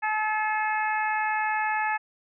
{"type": "harmonic tone", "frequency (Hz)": 430.3, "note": "A4", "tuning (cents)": -39, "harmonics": [2, 3, 4, 5, 6], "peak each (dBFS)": [-26, -35, -29, -35, -36], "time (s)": [0.02, 1.98], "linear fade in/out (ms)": 20, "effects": []}